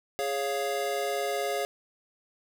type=chord; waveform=square; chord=Db major; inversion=second; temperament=equal; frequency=415.3 / 554.4 / 698.5 Hz; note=Ab4 / Db5 / F5; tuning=0 / 0 / 0 cents; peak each=-33 dBFS; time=0.19-1.65 s; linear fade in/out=0 ms; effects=none